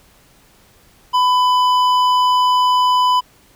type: tone with hard clipping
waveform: sine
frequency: 1000 Hz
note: B5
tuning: 21 cents sharp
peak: -13 dBFS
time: 1.13-3.21 s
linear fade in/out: 20 ms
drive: 9 dB
effects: pink hiss -51 dBFS RMS until 3.55 s